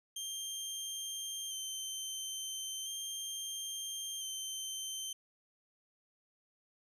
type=tone with vibrato; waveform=20% pulse; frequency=3143 Hz; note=G7; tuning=4 cents sharp; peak=-33 dBFS; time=0.16-5.13 s; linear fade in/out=5 ms; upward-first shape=square; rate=0.37 Hz; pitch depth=19 cents each way; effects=none